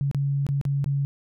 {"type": "tone with dropouts", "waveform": "sine", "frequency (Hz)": 140, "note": "C#3", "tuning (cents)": 18, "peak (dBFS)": -21, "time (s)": [0.01, 1.05], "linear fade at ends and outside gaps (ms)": 0, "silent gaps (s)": [[0.113, 0.147], [0.466, 0.489], [0.613, 0.652], [0.843, 0.86]], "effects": []}